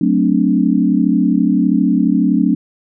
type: chord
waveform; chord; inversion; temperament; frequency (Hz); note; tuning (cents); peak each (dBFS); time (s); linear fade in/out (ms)
sine; D dominant seventh; first; equal; 185 / 220 / 261.6 / 293.7; F#3 / A3 / C4 / D4; 0 / 0 / 0 / 0; -16; 0.01-2.55; 5
effects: none